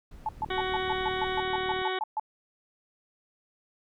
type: noise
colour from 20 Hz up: brown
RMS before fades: -46 dBFS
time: 0.11-1.42 s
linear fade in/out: 5 ms
type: tone bursts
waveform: sine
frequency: 866 Hz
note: A5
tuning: 28 cents flat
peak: -26 dBFS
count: 13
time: 0.26-2.197 s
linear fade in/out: 2 ms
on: 29 ms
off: 130 ms
type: click train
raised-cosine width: 3 ms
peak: -32 dBFS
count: 55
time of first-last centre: 0.41-1.816 s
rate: 38.4 Hz
type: harmonic tone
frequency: 373.7 Hz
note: F#4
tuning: 17 cents sharp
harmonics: 1 / 2 / 3 / 4 / 5 / 6 / 8 / 9 / 10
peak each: -32 / -35 / -37 / -38 / -39 / -40 / -41 / -42 / -42 dBFS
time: 0.5-1.99 s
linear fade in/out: 5 ms
effects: none